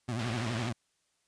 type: tone with vibrato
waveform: 25% pulse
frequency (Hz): 116.54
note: A#2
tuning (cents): 0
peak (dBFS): -28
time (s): 0.08-0.73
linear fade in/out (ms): 10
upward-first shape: triangle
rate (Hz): 12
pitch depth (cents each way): 160
type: low-pass noise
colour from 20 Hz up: white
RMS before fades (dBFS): -41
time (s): 0.19-0.69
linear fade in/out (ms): 2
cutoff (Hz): 2800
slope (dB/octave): 12
effects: white hiss -75 dBFS RMS until 1.27 s + resampled to 22050 Hz